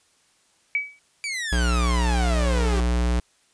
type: tone with exponential decay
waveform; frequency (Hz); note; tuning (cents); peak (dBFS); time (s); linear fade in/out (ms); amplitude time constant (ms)
sine; 2281; C#7; +49; -17; 0.75-0.99; 1; 52
type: exponential sweep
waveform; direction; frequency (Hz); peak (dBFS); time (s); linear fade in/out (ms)
sawtooth; down; 2349 to 377.1; -23; 1.24-2.8; 0
type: tone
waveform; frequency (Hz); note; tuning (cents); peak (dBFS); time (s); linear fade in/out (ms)
square; 60.2; B1; -44; -20; 1.52-3.2; 5
effects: white hiss -62 dBFS RMS until 3.53 s + resampled to 22050 Hz